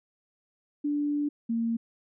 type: tone pair in turn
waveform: sine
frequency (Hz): 292.1 / 229.9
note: D4 / A#3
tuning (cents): -9 / -24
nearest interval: major third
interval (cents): 415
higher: first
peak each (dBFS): -25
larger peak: neither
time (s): 0.84-1.29 / 1.49-1.77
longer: first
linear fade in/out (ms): 10
effects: none